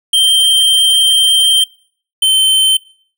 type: tone pair in turn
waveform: square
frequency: 3147 / 3093 Hz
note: G7 / G7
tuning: +6 / -24 cents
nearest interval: unison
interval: 30 cents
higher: first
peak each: -8 dBFS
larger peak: neither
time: 0.13-1.64 / 2.22-2.77 s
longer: first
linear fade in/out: 5 ms
effects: noise-tail reverb RT60 0.5 s tail -22 dB re dry